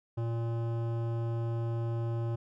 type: tone with hard clipping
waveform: sine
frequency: 115.9 Hz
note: A#2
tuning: 10 cents flat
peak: -32 dBFS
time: 0.17-2.36 s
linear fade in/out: 10 ms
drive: 15 dB
effects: none